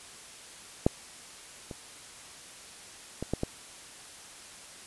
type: clicks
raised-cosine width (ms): 2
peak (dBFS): -7 / -25 / -19 / -14 / -15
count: 5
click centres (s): 0.865 / 1.712 / 3.226 / 3.336 / 3.434
effects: white hiss -48 dBFS RMS until 4.86 s + resampled to 24000 Hz